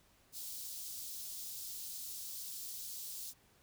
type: high-pass noise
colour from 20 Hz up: white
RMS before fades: -45 dBFS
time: 0.32-3.34 s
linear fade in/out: 50 ms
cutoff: 3900 Hz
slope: 24 dB/octave
effects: pink hiss -68 dBFS RMS until 3.62 s